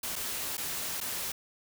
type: noise with dropouts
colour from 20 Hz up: white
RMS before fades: -35 dBFS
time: 0.03-1.32 s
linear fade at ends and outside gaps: 5 ms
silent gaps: 0.157-0.161 / 0.57-0.578 / 1.004-1.011 s
effects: none